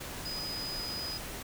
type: tone in noise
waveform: sine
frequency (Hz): 4978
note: D#8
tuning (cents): 0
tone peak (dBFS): -36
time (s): 0.25-1.18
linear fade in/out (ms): 10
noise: pink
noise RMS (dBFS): -41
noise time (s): 0-1.43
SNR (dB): +2
effects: none